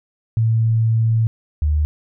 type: tone pair in turn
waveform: sine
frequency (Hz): 112.8 / 75.28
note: A2 / D2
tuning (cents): +44 / +43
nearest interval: perfect fifth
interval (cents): 701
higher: first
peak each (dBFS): -13 / -14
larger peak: first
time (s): 0.37-1.27 / 1.62-1.85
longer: first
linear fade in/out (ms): 0
effects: none